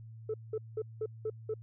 sine tone bursts, 435.6 Hz, A4, 17 cents flat, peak -30 dBFS, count 6, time 0.29-1.54 s, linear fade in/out 5 ms, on 50 ms, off 190 ms, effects tanh soft clip ceiling -28 dBFS + added 112 Hz sine -46 dBFS peak until 1.62 s

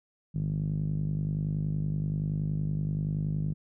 5% pulse tone with low-pass filter, 50.6 Hz, G#1, 44 cents flat, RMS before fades -30 dBFS, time 0.34-3.54 s, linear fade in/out 20 ms, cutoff 160 Hz, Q 4.3, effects none

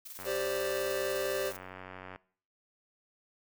blue noise with tremolo, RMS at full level -44 dBFS, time 0.05-1.57 s, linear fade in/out 10 ms, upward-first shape square, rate 20 Hz, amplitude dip 50%
click train, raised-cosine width 0.5 ms, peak -29 dBFS, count 184, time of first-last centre 0.19-2.16 s, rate 92.9 Hz
square chord, G suspended fourth, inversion none, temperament equal, 392 / 523.3 / 587.3 Hz, G4 / C5 / D5, 0 / 0 / 0 cents, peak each -36 dBFS, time 0.24-1.53 s, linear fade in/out 50 ms
effects noise-tail reverb RT60 0.5 s tail -21 dB re dry

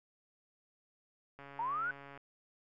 click train, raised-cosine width 0.5 ms, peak -36 dBFS, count 111, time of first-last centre 1.39-2.176 s, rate 140 Hz
sine linear sweep, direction up, 880 to 1518 Hz, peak -33 dBFS, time 1.59-1.91 s, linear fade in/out 2 ms
effects none

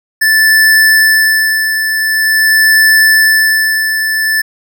square tone with tremolo, 1756 Hz, A6, 4 cents flat, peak -5 dBFS, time 0.21-4.42 s, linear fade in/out 10 ms, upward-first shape sine, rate 0.46 Hz, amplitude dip 55%, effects none

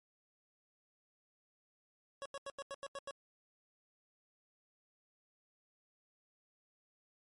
25% pulse tone bursts, 554.4 Hz, C#5, in tune, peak -38 dBFS, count 8, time 2.22-3.109 s, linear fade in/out 0 ms, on 35 ms, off 87 ms, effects MP3 48 kbps

